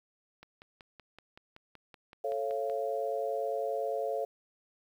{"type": "click train", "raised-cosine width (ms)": 0.3, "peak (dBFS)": -34, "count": 13, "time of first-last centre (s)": [0.43, 2.698], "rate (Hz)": 5.29}
{"type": "chord", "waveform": "sine", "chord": "A augmented", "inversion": "none", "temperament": "just", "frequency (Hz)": [440, 550, 687.5], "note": ["A4", "C#5", "E#5"], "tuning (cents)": [0, -14, -27], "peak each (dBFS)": [-35, -34, -35], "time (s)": [2.24, 4.25], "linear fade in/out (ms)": 5}
{"effects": ["10-bit"]}